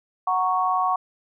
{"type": "chord", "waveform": "sine", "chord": "F# major", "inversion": "none", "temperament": "equal", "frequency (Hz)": [740, 932.3, 1108.7], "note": ["F#5", "A#5", "C#6"], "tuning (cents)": [0, 0, 0], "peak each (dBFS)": [-23, -28, -22], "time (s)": [0.27, 0.96], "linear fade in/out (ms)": 5, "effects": []}